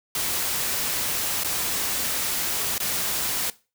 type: noise with dropouts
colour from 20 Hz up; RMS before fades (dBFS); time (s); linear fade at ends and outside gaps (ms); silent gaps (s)
white; -26; 0.15-3.5; 2; 1.436-1.445 / 2.781-2.801
effects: noise-tail reverb RT60 0.3 s tail -19 dB re dry